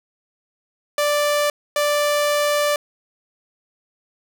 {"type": "tone bursts at uneven times", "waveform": "sawtooth", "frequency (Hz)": 587.3, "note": "D5", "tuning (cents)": 0, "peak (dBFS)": -13, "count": 2, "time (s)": [[0.98, 1.5], [1.76, 2.76]], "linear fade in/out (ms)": 2, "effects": []}